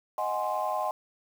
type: chord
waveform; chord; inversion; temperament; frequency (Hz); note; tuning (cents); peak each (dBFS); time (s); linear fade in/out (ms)
sine; Ab dominant seventh; second; equal; 622.3 / 740 / 830.6 / 1046.5; Eb5 / Gb5 / Ab5 / C6; 0 / 0 / 0 / 0; -32; 0.18-0.91; 2
effects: tanh soft clip ceiling -18 dBFS + 8-bit